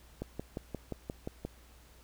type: click train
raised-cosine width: 2 ms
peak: -23 dBFS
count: 8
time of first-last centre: 0.22-1.45 s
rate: 5.69 Hz
effects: added 60 Hz sine -57 dBFS peak until 2.03 s + pink hiss -61 dBFS RMS until 2.03 s